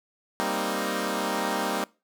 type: chord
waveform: 10% pulse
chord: C minor seventh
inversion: second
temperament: equal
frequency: 196 / 233.1 / 261.6 / 311.1 Hz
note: G3 / Bb3 / C4 / Eb4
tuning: 0 / 0 / 0 / 0 cents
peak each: -23 / -23 / -25 / -24 dBFS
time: 0.4-1.84 s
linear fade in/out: 0 ms
effects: noise-tail reverb RT60 0.3 s tail -23 dB re dry